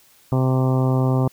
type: harmonic tone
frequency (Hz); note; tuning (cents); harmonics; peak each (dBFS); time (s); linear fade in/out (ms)
130; C3; -11; 1 / 2 / 3 / 4 / 5 / 6 / 7 / 8 / 9; -17 / -23 / -27 / -29 / -31 / -33 / -34 / -35 / -36; 0.32-1.28; 2
effects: white hiss -54 dBFS RMS until 1.32 s